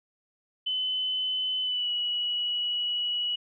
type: tone with pitch glide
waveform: sine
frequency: 3028 to 2928 Hz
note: F#7 to F#7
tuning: +39 to -19 cents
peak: -26 dBFS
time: 0.66-3.36 s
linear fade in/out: 10 ms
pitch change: -58 cents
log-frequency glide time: 1.62-1.9 s
effects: none